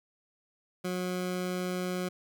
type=tone; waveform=20% pulse; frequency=181.6 Hz; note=F#3; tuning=32 cents flat; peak=-26 dBFS; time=0.84-2.09 s; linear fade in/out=10 ms; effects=none